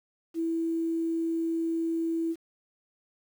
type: tone with quantisation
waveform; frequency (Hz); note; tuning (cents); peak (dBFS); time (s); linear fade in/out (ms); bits
sine; 329.6; E4; 0; -26; 0.34-2.36; 50; 9
effects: none